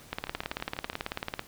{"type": "two click trains", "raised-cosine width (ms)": 0.3, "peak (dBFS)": [-15, -23], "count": [24, 9], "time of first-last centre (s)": [[0.13, 1.394], [0.27, 0.931]], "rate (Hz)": [18.2, 12.1], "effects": ["pink hiss -52 dBFS RMS until 1.47 s"]}